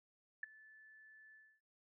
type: tone with ADSR envelope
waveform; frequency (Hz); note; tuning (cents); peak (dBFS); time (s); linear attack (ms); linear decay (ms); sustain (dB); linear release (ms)
sine; 1745; A6; -15; -36; 0.43-1.61; 4; 12; -23; 270
effects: none